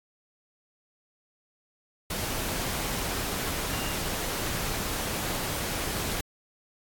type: tone in noise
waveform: sine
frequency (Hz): 2807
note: F7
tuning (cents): +8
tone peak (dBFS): -41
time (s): 3.72-3.94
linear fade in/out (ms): 5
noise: pink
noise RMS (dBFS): -31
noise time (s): 2.1-6.21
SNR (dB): -13
effects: AAC 64 kbps